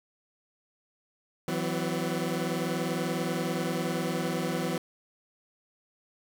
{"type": "chord", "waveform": "20% pulse", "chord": "E suspended second", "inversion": "none", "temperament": "equal with one note detuned", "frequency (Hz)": [164.81, 185, 252.4], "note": ["E3", "F#3", "B3"], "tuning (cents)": [0, 0, 38], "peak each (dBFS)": [-27, -28, -29], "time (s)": [1.48, 4.78], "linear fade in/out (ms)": 2, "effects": []}